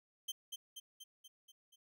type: tone with echo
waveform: sawtooth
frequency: 3136 Hz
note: G7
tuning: in tune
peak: -35 dBFS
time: 0.28-0.32 s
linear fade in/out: 10 ms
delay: 240 ms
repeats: 6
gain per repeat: -4 dB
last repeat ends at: 1.76 s
effects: none